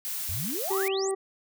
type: noise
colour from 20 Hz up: blue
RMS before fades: -33 dBFS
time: 0.05-0.88 s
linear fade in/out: 0 ms
type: exponential sweep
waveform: sine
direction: up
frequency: 73.9 to 8910 Hz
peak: -32 dBFS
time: 0.29-1.11 s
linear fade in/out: 0 ms
type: harmonic tone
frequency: 386.6 Hz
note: G4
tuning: 24 cents flat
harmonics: 1 / 2 / 3 / 5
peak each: -26 / -37 / -41 / -49 dBFS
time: 0.7-1.15 s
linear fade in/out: 10 ms
effects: none